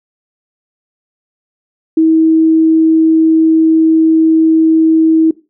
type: tone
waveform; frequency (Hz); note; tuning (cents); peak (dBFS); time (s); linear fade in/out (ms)
sine; 321; E4; -46; -5; 1.97-5.31; 5
effects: noise-tail reverb RT60 0.3 s tail -20 dB re dry